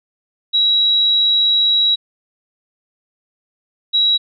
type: tone pair in turn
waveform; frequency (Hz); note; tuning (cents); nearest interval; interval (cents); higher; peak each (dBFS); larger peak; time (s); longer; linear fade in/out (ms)
sine; 3875 / 3875; B7 / B7; -34 / -34; unison; 0; neither; -11; neither; 0.53-1.96 / 3.93-4.18; first; 20
effects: none